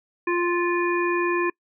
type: harmonic tone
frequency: 349.2 Hz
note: F4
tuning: in tune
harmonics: 1 / 3 / 5 / 7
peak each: -22 / -27 / -29 / -30 dBFS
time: 0.27-1.5 s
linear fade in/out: 5 ms
effects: noise-tail reverb RT60 0.1 s tail -26 dB re dry